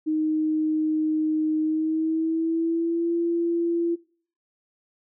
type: tone with pitch glide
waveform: sine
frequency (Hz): 311.1 to 339.3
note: D#4 to F4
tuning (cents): 0 to -50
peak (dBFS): -21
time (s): 0.06-3.96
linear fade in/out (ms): 20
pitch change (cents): +150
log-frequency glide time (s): 1.6-3.13
effects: noise-tail reverb RT60 0.5 s tail -22 dB re dry